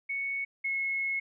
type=tone pair in turn; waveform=sine; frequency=2217 / 2178 Hz; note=C#7 / C#7; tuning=0 / -31 cents; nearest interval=unison; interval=31 cents; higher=first; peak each=-30 / -28 dBFS; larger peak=second; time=0.09-0.45 / 0.64-1.2 s; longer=second; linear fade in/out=10 ms; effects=none